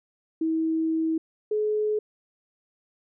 sine tone pair in turn, 321.8 / 425.3 Hz, E4 / G#4, -42 / +41 cents, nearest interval perfect fourth, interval 483 cents, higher second, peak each -22 dBFS, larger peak neither, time 0.41-1.18 / 1.51-1.99 s, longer first, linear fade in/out 5 ms, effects none

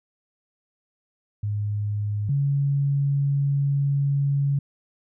sine tone pair in turn, 103.83 / 140.45 Hz, G#2 / C#3, 0 / +23 cents, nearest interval perfect fourth, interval 523 cents, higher second, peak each -23 / -19 dBFS, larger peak second, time 1.43-2.29 / 2.29-4.59 s, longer second, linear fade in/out 5 ms, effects none

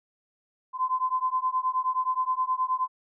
sine beating tone pair, 1022 / 1031.5 Hz, C6 / C6, -41 / -25 cents, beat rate 9.5 Hz, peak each -27 dBFS, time 0.73-2.88 s, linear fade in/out 50 ms, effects none

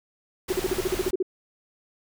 pink noise, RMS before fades -33 dBFS, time 0.48-1.11 s, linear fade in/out 10 ms
sine tone bursts, 371.5 Hz, F#4, 7 cents sharp, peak -20 dBFS, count 11, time 0.5-1.227 s, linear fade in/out 5 ms, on 27 ms, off 43 ms
effects none

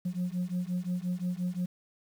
sine beating tone pair, 176.6 / 182.3 Hz, F3 / F#3, +20 / -25 cents, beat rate 5.7 Hz, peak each -31 dBFS, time 0.05-1.66 s, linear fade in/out 10 ms, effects tanh soft clip ceiling -26 dBFS + 9-bit

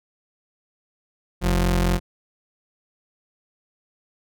sawtooth tone pair together, 44.35 / 88.7 Hz, F1 / F2, +27 / +27 cents, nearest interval octave, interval 1200 cents, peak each -15 / -16 dBFS, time 1.41-2 s, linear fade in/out 50 ms, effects none

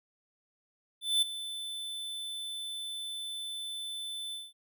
square tone with ADSR envelope, 3520 Hz, A7, in tune, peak -23 dBFS, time 1.01-4.53 s, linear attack 210 ms, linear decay 12 ms, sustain -14 dB, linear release 200 ms, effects none

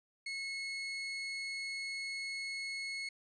30% pulse tone, 2183 Hz, C#7, 27 cents flat, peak -35 dBFS, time 0.26-3.09 s, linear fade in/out 5 ms, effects resampled to 22050 Hz

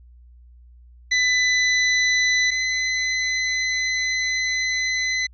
sawtooth tone pair in turn, 2000 / 2024 Hz, B6 / B6, +21 / +42 cents, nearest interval unison, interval 21 cents, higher second, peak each -13 / -17 dBFS, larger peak first, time 1.11-2.51 / 2.51-5.27 s, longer second, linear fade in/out 10 ms, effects added 60 Hz sine -45 dBFS peak until 5.33 s + resampled to 16000 Hz

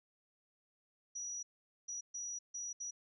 sine tone bursts at uneven times, 5830 Hz, F#8, 26 cents flat, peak -40 dBFS, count 5, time 1.15-1.43 / 1.88-2.01 / 2.14-2.39 / 2.54-2.73 / 2.8-2.91 s, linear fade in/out 10 ms, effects none

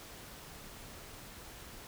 silence, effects pink hiss -50 dBFS RMS until 1.87 s

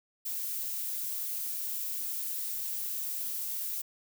violet noise, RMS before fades -35 dBFS, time 0.25-3.82 s, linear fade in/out 10 ms, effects none

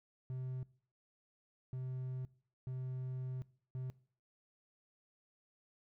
triangle tone bursts at uneven times, 128.8 Hz, C3, 27 cents flat, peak -37 dBFS, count 4, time 0.3-0.63 / 1.73-2.25 / 2.67-3.42 / 3.75-3.9 s, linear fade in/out 0 ms, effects noise-tail reverb RT60 0.5 s tail -21 dB re dry

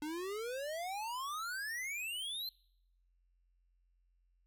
square exponential sweep, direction up, 293.7 to 4186 Hz, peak -39 dBFS, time 0.02-2.49 s, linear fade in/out 2 ms, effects noise-tail reverb RT60 0.8 s tail -26 dB re dry + added 44 Hz sine -70 dBFS peak until 4.46 s

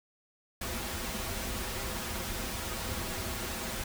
pink noise with comb filter, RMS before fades -36 dBFS, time 0.61-3.84 s, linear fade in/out 5 ms, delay 6.8 ms, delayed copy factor -0.7, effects none

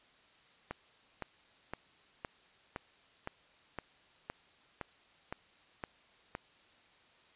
click train, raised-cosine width 0.5 ms, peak -23 dBFS, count 12, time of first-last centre 0.71-6.351 s, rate 1.95 Hz, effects white hiss -64 dBFS RMS until 7.35 s + resampled to 8000 Hz

